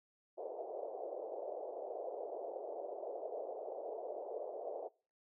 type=band-pass noise; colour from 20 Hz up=white; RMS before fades=-44 dBFS; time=0.37-4.89 s; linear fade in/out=20 ms; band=400 to 700 Hz; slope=48 dB/octave; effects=noise-tail reverb RT60 0.4 s tail -25 dB re dry